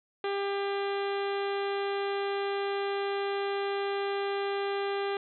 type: harmonic tone with a mistuned harmonic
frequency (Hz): 398.5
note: G4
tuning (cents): +28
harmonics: 1 / 2 / 3 / 4 / 5 / 6 / 7 / 8 / 9 / 10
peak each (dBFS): -30 / -36 / -40 / -42 / -44 / -46 / -47 / -48 / -49 / -50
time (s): 0.24-5.17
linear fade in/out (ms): 2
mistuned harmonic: 9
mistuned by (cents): -45
effects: none